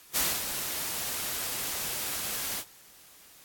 white noise with ADSR envelope, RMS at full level -25 dBFS, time 0.13-2.65 s, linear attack 41 ms, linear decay 230 ms, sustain -8 dB, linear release 73 ms, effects white hiss -54 dBFS RMS until 3.44 s + AAC 64 kbps

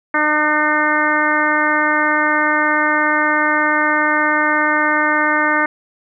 harmonic tone, 302.8 Hz, D#4, 47 cents flat, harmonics 1 / 2 / 3 / 4 / 5 / 6 / 7, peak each -22 / -23 / -21 / -20 / -19 / -19 / -23 dBFS, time 0.14-5.66 s, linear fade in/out 5 ms, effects none

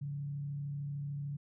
sine tone with frequency modulation, 142.8 Hz, D3, 48 cents flat, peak -36 dBFS, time 0.01-1.37 s, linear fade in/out 10 ms, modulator 33.4 Hz, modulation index 0.29, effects none

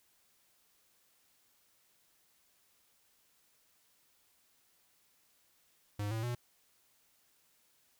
square tone with pitch steps, 103.1 / 111.78 / 121.2 Hz, G#2 / A2 / B2, -12 / +28 / -32 cents, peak -35 dBFS, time 5.99-6.35 s, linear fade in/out 5 ms, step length 120 ms, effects white hiss -71 dBFS RMS until 7.99 s

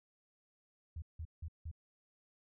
sine tone bursts, 80.4 Hz, E2, 43 cents flat, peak -40 dBFS, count 4, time 0.96-1.714 s, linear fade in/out 5 ms, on 61 ms, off 170 ms, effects none

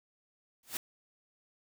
white noise with exponential growth, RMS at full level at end -31 dBFS, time 0.63-0.77 s, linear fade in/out 2 ms, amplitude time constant 29 ms, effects none

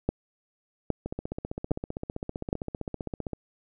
two click trains, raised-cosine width 2 ms, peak -19 / -11 dBFS, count 36 / 4, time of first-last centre 1.06-3.333 / 0.09-2.529 s, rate 15.4 / 1.23 Hz, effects none

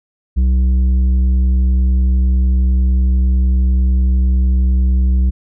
sine tone with tanh clipping, 63.5 Hz, B1, 49 cents sharp, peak -11 dBFS, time 0.36-5.31 s, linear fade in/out 20 ms, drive 7 dB, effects none

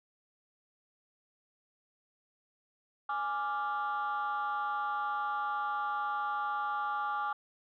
sine chord, D diminished, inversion second, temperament equal, 830.6 / 1174.7 / 1396.9 Hz, Ab5 / D6 / F6, 0 / 0 / 0 cents, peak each -34 / -33 / -37 dBFS, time 3.09-7.33 s, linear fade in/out 5 ms, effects tanh soft clip ceiling -26 dBFS

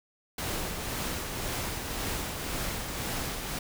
pink noise with tremolo, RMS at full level -32 dBFS, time 0.38-3.59 s, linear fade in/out 5 ms, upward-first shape triangle, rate 1.9 Hz, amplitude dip 40%, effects none

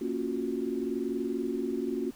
sine chord, Gb major seventh, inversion first, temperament equal, 233.1 / 277.2 / 349.2 / 370 Hz, Bb3 / Db4 / F4 / Gb4, 0 / 0 / 0 / 0 cents, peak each -35 / -34 / -35 / -34 dBFS, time 0.01-2.11 s, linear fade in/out 5 ms, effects pink hiss -55 dBFS RMS until 2.15 s

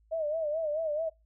sine tone with vibrato, 622.3 Hz, D#5, in tune, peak -28 dBFS, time 0.11-1.1 s, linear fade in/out 20 ms, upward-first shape sine, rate 4.6 Hz, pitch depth 100 cents each way, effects noise-tail reverb RT60 0.2 s tail -21 dB re dry + added 54 Hz sine -62 dBFS peak until 1.25 s

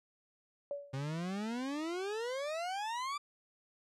sine tone with exponential decay, 570 Hz, C#5, 48 cents sharp, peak -33 dBFS, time 0.71-1.04 s, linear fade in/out 1 ms, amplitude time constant 71 ms
40% pulse exponential sweep, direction up, 130.81 to 1189 Hz, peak -35 dBFS, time 0.93-3.18 s, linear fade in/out 10 ms
effects low-pass 7000 Hz 12 dB/octave

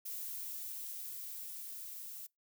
violet noise with level ramp, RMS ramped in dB -42 to -47 dBFS, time 0.05-2.27 s, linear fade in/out 10 ms, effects noise-tail reverb RT60 0.2 s tail -26 dB re dry

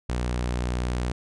sawtooth tone, 61 Hz, B1, 21 cents flat, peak -21 dBFS, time 0.09-1.12 s, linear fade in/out 5 ms, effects resampled to 22050 Hz

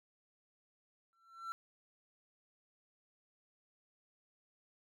triangle tone with exponential growth, 1348 Hz, E6, 38 cents sharp, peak -35 dBFS, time 1.13-1.52 s, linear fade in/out 0 ms, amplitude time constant 84 ms, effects none

